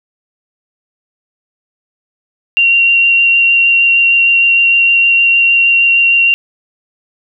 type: tone with vibrato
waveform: sine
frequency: 2757 Hz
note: F7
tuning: 23 cents flat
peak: -6 dBFS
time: 2.57-6.34 s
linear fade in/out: 0 ms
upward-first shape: sine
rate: 6.5 Hz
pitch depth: 11 cents each way
effects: none